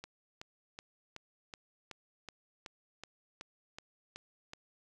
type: click train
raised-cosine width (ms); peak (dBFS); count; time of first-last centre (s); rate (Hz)
0.2; -27; 13; 0.04-4.534; 2.67
effects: none